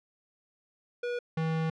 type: tone pair in turn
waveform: square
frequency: 484.1 / 160.76 Hz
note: B4 / E3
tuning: -35 / -43 cents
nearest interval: octave + perfect fifth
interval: 1908 cents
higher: first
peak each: -31 / -28 dBFS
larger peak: second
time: 1.03-1.19 / 1.37-1.7 s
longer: second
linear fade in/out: 5 ms
effects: low-pass 3000 Hz 12 dB/octave